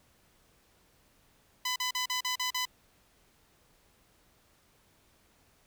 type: tone bursts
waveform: 10% pulse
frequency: 1004 Hz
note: B5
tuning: 28 cents sharp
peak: -21 dBFS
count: 7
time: 1.65-2.654 s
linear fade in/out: 5 ms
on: 110 ms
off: 39 ms
effects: pink hiss -66 dBFS RMS until 5.66 s